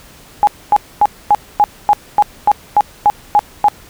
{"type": "tone bursts", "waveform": "sine", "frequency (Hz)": 830.6, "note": "G#5", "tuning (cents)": 0, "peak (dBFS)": -5, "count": 12, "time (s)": [0.43, 3.684], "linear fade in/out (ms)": 0, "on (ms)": 42, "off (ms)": 250, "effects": ["pink hiss -41 dBFS RMS until 3.89 s"]}